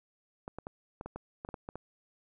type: clicks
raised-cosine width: 1 ms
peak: -26 dBFS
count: 11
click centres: 0.479 / 0.586 / 0.669 / 1.011 / 1.06 / 1.16 / 1.449 / 1.489 / 1.542 / 1.689 / 1.756 s
effects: none